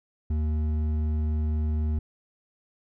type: tone with hard clipping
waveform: triangle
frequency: 77 Hz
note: D#2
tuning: 17 cents flat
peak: -25 dBFS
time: 0.3-1.99 s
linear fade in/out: 5 ms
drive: 11 dB
effects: none